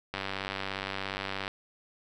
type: click train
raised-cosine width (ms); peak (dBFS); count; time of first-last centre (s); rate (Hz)
0.3; -17; 131; 0.14-1.479; 97.1
effects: none